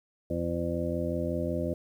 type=harmonic tone; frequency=85.4 Hz; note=F2; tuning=38 cents flat; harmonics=1 / 2 / 3 / 4 / 6 / 7; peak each=-35 / -35 / -35 / -35 / -35 / -35 dBFS; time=0.3-1.74 s; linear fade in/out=5 ms; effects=10-bit